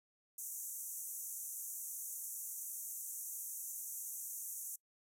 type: band-pass noise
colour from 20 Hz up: white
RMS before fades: -45 dBFS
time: 0.38-4.76 s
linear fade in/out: 5 ms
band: 6000 to 15000 Hz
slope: 96 dB/octave
effects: noise-tail reverb RT60 0.1 s tail -24 dB re dry